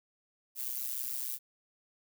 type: noise with amplitude modulation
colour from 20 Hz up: violet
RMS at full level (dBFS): -33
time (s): 0.55-1.39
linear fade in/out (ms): 50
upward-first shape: sine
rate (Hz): 127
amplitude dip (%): 90
effects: none